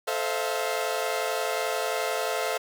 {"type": "chord", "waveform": "sawtooth", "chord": "F major seventh", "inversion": "first", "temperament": "equal with one note detuned", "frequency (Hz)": [440, 523.3, 647.2, 698.5], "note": ["A4", "C5", "E5", "F5"], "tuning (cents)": [0, 0, -32, 0], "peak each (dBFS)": -28, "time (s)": [0.07, 2.58], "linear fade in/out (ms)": 10, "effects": []}